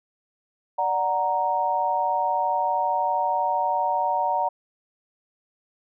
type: chord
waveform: sine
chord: D augmented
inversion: none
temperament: equal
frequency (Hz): 587.3 / 740 / 932.3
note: D5 / F#5 / A#5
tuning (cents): 0 / 0 / 0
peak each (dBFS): -29 / -25 / -23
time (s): 0.78-4.49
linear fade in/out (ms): 10
effects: none